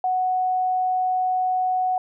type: tone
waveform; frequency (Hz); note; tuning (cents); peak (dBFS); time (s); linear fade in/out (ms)
sine; 740; F#5; 0; -19; 0.04-1.98; 2
effects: none